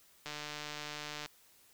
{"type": "click train", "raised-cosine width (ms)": 0.2, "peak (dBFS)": -24, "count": 150, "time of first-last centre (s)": [0.26, 1.26], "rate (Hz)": 149, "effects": ["white hiss -64 dBFS RMS until 1.73 s"]}